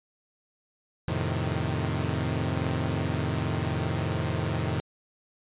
sawtooth chord, F dominant seventh, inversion none, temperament equal, 87.31 / 110 / 130.81 / 155.56 Hz, F2 / A2 / C3 / Eb3, 0 / 0 / 0 / 0 cents, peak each -28 dBFS, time 1.08-4.8 s, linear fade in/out 0 ms, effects resampled to 8000 Hz

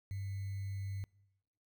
sine tone with sample-and-hold, 98 Hz, G2, in tune, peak -37 dBFS, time 0.11-1.04 s, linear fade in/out 0 ms, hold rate 2100 Hz, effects noise-tail reverb RT60 1.0 s tail -25 dB re dry

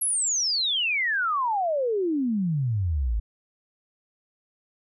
sine exponential sweep, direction down, 11440 to 50.2 Hz, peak -22 dBFS, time 0.01-3.2 s, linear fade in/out 10 ms, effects none

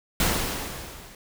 pink noise with level ramp, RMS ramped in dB -21 to -47 dBFS, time 0.2-1.15 s, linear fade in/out 2 ms, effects none

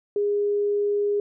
sine tone, 410 Hz, G#4, 22 cents flat, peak -20 dBFS, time 0.16-1.2 s, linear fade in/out 2 ms, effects none

